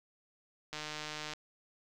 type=click train; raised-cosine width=0.2 ms; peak=-23 dBFS; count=93; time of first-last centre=0.73-1.335 s; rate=152 Hz; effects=none